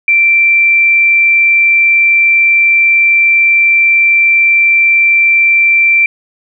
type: tone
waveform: sine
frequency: 2349 Hz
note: D7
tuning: in tune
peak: -5 dBFS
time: 0.08-6.06 s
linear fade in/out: 2 ms
effects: none